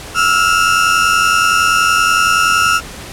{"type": "tone pair together", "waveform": "35% pulse", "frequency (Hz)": [1318.5, 1409.1], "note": ["E6", "F6"], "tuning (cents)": [0, 15], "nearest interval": "minor second", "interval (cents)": 115, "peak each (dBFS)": -11, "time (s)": [0.14, 2.81], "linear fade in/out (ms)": 50, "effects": ["pink hiss -30 dBFS RMS until 3.12 s", "low-pass 11000 Hz 12 dB/octave"]}